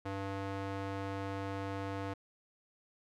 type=tone with band-pass filter; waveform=square; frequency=98 Hz; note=G2; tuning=in tune; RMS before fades=-39 dBFS; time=0.05-2.14 s; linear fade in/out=10 ms; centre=750 Hz; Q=0.52; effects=none